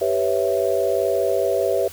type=chord; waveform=sine; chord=C# half-diminished seventh; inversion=second; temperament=equal; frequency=392 / 493.9 / 554.4 / 659.3 Hz; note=G4 / B4 / C#5 / E5; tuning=0 / 0 / 0 / 0 cents; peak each=-23 dBFS; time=0.01-1.88 s; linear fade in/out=5 ms; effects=added 87 Hz sine -44 dBFS peak until 1.92 s + white hiss -41 dBFS RMS until 1.92 s